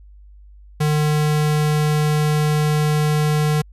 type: tone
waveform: square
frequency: 151.1 Hz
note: D3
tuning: 50 cents sharp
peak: -16 dBFS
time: 0.8-3.62 s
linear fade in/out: 10 ms
effects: added 50 Hz sine -41 dBFS peak until 3.72 s + resampled to 32000 Hz